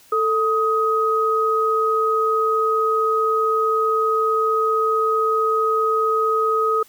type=tone pair together; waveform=sine; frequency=442.3 / 1258 Hz; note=A4 / D#6; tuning=+9 / +19 cents; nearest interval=octave + tritone; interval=1810 cents; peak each=-20 / -18 dBFS; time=0.12-6.83 s; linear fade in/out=5 ms; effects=white hiss -51 dBFS RMS until 6.88 s

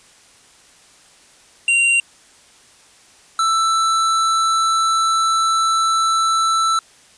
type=tone pair in turn; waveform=square; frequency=2764 / 1325.7 Hz; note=F7 / E6; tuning=-19 / +9 cents; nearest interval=octave + minor second; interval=1272 cents; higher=first; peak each=-13 / -15 dBFS; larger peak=first; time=1.68-2 / 3.39-6.79 s; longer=second; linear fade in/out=2 ms; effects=white hiss -49 dBFS RMS until 7.17 s + resampled to 22050 Hz

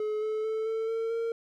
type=tone with pitch steps; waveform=triangle; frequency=427 / 433.2 / 439.5 / 445.9 / 452.4 / 459 Hz; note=G#4 / A4 / A4 / A4 / A4 / A#4; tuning=+48 / -27 / -2 / +23 / +48 / -27 cents; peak=-26 dBFS; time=0-1.32 s; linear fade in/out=2 ms; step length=220 ms; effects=none

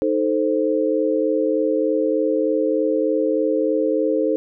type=chord; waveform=sine; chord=A diminished; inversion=second; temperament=equal; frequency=311.1 / 440 / 523.3 Hz; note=Eb4 / A4 / C5; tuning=0 / 0 / 0 cents; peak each=-21 dBFS; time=0.02-4.36 s; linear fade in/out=0 ms; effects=none

